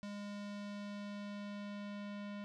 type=tone with low-pass filter sweep; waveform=square; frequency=204.2 Hz; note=G#3; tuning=29 cents flat; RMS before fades=-45 dBFS; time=0.03-2.44 s; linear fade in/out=0 ms; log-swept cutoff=5600 to 3200 Hz; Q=1.1; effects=none